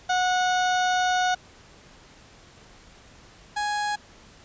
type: tone pair in turn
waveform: 30% pulse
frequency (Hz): 732 / 831.4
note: F#5 / G#5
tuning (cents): -19 / +2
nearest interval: major second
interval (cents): 221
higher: second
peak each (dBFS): -18 / -22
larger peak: first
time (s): 0.09-1.35 / 3.56-3.96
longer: first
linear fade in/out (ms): 10
effects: pink hiss -51 dBFS RMS until 4.44 s + resampled to 16000 Hz